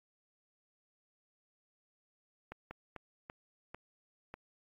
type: slowing click train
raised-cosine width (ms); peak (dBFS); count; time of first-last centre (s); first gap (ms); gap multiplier
0.5; -29; 6; 2.52-4.34; 190; 1.33
effects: AAC 32 kbps